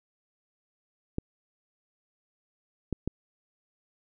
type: clicks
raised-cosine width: 3 ms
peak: -16 dBFS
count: 3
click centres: 1.184 / 2.927 / 3.076 s
effects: none